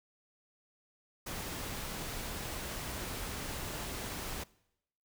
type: noise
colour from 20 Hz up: pink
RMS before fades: -40 dBFS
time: 1.26-4.44 s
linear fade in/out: 10 ms
effects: noise-tail reverb RT60 0.8 s tail -22 dB re dry

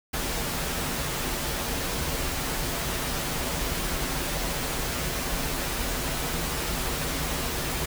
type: noise with comb filter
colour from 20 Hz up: pink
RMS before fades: -29 dBFS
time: 0.13-7.86 s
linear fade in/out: 10 ms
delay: 9.7 ms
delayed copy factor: -0.55
effects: none

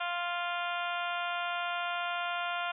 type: harmonic tone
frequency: 349.2 Hz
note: F4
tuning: in tune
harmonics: 2 / 3 / 4 / 5 / 6 / 7 / 8 / 9 / 10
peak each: -36 / -39 / -36 / -47 / -47 / -42 / -43 / -45 / -47 dBFS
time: 0-2.72 s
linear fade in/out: 10 ms
effects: none

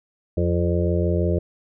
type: harmonic tone with a mistuned harmonic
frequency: 86 Hz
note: F2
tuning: 26 cents flat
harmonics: 1 / 2 / 4 / 5 / 6 / 7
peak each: -21 / -25 / -26 / -28 / -29 / -29 dBFS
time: 0.37-1.39 s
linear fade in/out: 5 ms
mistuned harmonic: 2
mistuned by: +50 cents
effects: none

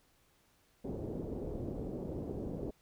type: low-pass noise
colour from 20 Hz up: white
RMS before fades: -40 dBFS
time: 0.84-2.71 s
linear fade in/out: 5 ms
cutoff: 460 Hz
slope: 24 dB/octave
effects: pink hiss -70 dBFS RMS until 2.81 s

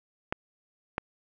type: clicks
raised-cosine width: 0.5 ms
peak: -13 dBFS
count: 2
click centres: 0.325 / 0.981 s
effects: none

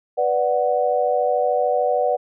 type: chord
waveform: sine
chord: B minor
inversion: none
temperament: equal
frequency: 493.9 / 587.3 / 740 Hz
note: B4 / D5 / F#5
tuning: 0 / 0 / 0 cents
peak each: -21 dBFS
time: 0.17-2.17 s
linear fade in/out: 20 ms
effects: none

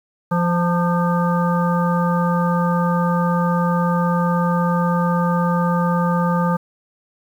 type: harmonic tone with a mistuned harmonic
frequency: 173.2 Hz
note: F3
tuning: 14 cents flat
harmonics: 1 / 3 / 5 / 7 / 9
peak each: -17 / -24 / -24 / -24 / -32 dBFS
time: 0.31-6.57 s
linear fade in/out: 10 ms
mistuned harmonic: 5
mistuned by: +51 cents
effects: 8-bit

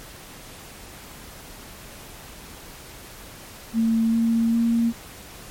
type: tone with pitch steps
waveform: sine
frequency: 226.2 / 229 / 231.8 Hz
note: A3 / A#3 / A#3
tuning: +48 / -31 / -10 cents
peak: -17 dBFS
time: 3.73-4.93 s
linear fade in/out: 50 ms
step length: 400 ms
effects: pink hiss -42 dBFS RMS until 5.5 s + MP3 64 kbps

